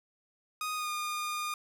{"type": "tone with pitch glide", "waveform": "sawtooth", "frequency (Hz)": [1244.5, 1216.8], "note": ["D#6", "D#6"], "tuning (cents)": [0, -39], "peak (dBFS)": -29, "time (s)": [0.61, 1.54], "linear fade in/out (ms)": 2, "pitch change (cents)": -39, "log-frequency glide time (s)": [0.75, 0.9], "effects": []}